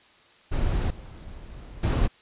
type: noise with level steps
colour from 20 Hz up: brown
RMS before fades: -25 / -41 / -21 dBFS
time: 0.51-2.08 s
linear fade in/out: 20 ms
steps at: 0.9 / 1.83 s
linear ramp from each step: 5 ms
effects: white hiss -56 dBFS RMS until 2.21 s + resampled to 8000 Hz